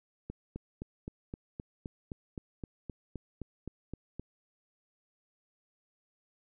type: click train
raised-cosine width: 3 ms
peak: -26 dBFS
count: 16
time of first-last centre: 0.3-4.196 s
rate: 3.85 Hz
effects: none